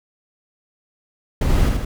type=noise with echo; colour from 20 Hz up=brown; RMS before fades=-18 dBFS; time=1.41-1.69 s; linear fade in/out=5 ms; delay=80 ms; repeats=2; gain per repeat=-3 dB; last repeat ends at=1.85 s; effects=none